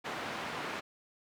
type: band-pass noise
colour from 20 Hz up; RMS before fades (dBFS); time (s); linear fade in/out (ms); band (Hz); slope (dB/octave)
white; -39; 0.04-0.81; 20; 130 to 1900; 12
effects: none